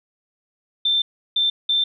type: tone bursts at uneven times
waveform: sine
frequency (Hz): 3564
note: A7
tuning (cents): +22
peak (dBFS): -16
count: 3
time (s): 0.85-1.02 / 1.36-1.5 / 1.69-1.84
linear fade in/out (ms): 5
effects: none